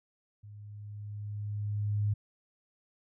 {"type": "tone with level ramp", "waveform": "sine", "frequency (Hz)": 103.83, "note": "G#2", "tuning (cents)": 0, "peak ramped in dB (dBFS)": [-46, -25], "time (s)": [0.43, 2.14], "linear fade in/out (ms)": 10, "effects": []}